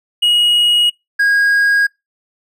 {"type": "tone pair in turn", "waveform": "triangle", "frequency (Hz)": [2894, 1637], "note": ["F#7", "G#6"], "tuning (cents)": [-39, -25], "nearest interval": "minor seventh", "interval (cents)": 986, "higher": "first", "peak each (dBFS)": -8, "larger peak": "neither", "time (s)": [[0.22, 0.9], [1.19, 1.87]], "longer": "neither", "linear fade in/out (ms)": 10, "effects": ["noise-tail reverb RT60 0.2 s tail -24 dB re dry"]}